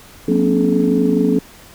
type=tone cluster; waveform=sine; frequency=180.7 / 232.3 / 259.2 / 283.9 / 429.5 Hz; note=F#3 / A#3 / C4 / C#4 / A4; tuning=-41 / -6 / -16 / +41 / -42 cents; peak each=-18 dBFS; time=0.28-1.39 s; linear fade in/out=5 ms; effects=tanh soft clip ceiling -2 dBFS + pink hiss -42 dBFS RMS until 1.74 s